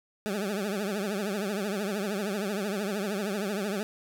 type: tone with vibrato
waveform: 20% pulse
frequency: 202 Hz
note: G#3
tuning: 48 cents flat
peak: -24 dBFS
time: 0.26-3.83 s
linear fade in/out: 0 ms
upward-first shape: triangle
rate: 13 Hz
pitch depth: 160 cents each way
effects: none